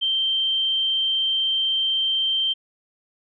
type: tone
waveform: sine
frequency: 3136 Hz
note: G7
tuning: in tune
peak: -19 dBFS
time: 0.01-2.54 s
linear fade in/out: 20 ms
effects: none